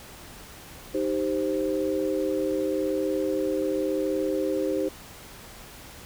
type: chord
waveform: sine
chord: C minor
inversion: first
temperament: equal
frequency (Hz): 311.1 / 392 / 523.3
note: Eb4 / G4 / C5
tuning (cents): 0 / 0 / 0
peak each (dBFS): -28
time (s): 0.94-4.89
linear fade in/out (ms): 10
effects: pink hiss -45 dBFS RMS until 6.05 s